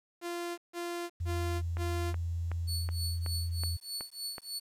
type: tone bursts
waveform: sawtooth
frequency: 345.9 Hz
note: F4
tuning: 17 cents flat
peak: -31 dBFS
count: 4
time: 0.21-2.14 s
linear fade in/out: 50 ms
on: 370 ms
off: 150 ms
type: tone with pitch glide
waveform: sine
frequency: 85.6 to 84.57 Hz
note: F2 to E2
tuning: -34 to +45 cents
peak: -31 dBFS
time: 1.2-3.77 s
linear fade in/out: 10 ms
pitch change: -21 cents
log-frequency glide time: 1.41-1.62 s
type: click train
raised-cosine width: 0.5 ms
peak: -26 dBFS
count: 8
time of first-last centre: 1.77-4.382 s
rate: 2.68 Hz
type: tone with tremolo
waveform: sawtooth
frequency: 4435 Hz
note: C#8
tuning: in tune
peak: -31 dBFS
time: 2.67-4.6 s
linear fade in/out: 20 ms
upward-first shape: triangle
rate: 3.3 Hz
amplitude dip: 100%
effects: resampled to 32000 Hz + 10-bit